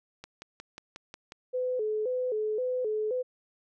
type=click train; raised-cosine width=0.2 ms; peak=-25 dBFS; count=7; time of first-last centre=0.24-1.321 s; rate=5.55 Hz
type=tone with vibrato; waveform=sine; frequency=465.6 Hz; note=A#4; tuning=2 cents flat; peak=-27 dBFS; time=1.53-3.23 s; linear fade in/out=20 ms; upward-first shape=square; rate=1.9 Hz; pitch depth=140 cents each way
effects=none